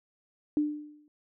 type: tone with exponential decay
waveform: sine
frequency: 298.4 Hz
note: D4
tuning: 28 cents sharp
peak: -21 dBFS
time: 0.57-1.08 s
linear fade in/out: 1 ms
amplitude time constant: 110 ms
effects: none